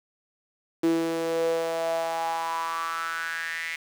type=tone with high-pass filter sweep; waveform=sawtooth; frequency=164.81 Hz; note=E3; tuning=in tune; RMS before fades=-28 dBFS; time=0.83-3.76 s; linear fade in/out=5 ms; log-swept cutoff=330 to 2100 Hz; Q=6.7; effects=low-pass 10000 Hz 12 dB/octave + 8-bit